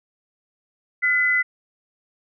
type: tone pair together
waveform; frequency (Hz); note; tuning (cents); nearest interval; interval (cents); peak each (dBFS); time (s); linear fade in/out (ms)
sine; 1423 / 2015; F6 / B6; +32 / +34; tritone; 602; -25 / -17; 1.02-1.43; 20
effects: none